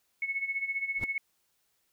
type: tone with tremolo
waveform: sine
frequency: 2200 Hz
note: C#7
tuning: 14 cents flat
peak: -27 dBFS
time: 0.22-1.18 s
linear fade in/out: 2 ms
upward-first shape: sine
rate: 15 Hz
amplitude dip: 75%
type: noise with exponential growth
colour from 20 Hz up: brown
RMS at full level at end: -29 dBFS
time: 0.96-1.04 s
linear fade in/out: 0 ms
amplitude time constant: 17 ms
effects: white hiss -74 dBFS RMS until 1.92 s